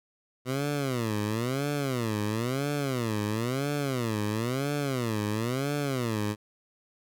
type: tone with vibrato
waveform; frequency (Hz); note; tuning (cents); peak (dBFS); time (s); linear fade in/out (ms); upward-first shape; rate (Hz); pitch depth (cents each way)
15% pulse; 123.47; B2; 0; -21; 0.45-6.36; 50; sine; 0.99; 290
effects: none